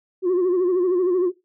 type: tone with vibrato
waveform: sine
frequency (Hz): 362.3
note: F#4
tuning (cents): -36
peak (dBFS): -14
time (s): 0.22-1.32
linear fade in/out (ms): 50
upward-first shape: sine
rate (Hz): 13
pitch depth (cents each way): 73
effects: noise-tail reverb RT60 0.2 s tail -18 dB re dry + tanh soft clip ceiling -15 dBFS